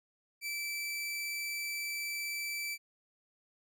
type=tone; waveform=sawtooth; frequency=2323 Hz; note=D7; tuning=20 cents flat; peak=-32 dBFS; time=0.41-2.78 s; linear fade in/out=50 ms; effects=none